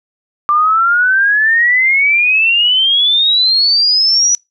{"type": "exponential sweep", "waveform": "sine", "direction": "up", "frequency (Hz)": [1176, 5920], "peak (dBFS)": -8, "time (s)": [0.49, 4.35], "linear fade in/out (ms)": 0, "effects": ["noise-tail reverb RT60 0.2 s tail -25 dB re dry"]}